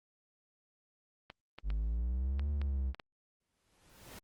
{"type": "clicks", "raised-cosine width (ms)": 0.3, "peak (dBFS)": -29, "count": 7, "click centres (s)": [1.301, 1.586, 1.703, 2.395, 2.616, 2.946, 2.998]}
{"type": "exponential two-way sweep", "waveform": "triangle", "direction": "up then down", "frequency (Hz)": [49, 73.3, 64.2], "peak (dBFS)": -29, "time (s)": [1.63, 2.94], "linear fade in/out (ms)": 50, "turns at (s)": 2.5}
{"type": "noise with exponential growth", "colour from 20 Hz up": "pink", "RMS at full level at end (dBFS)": -48, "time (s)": [3.4, 4.19], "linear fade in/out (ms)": 5, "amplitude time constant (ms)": 170}
{"effects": ["Opus 32 kbps"]}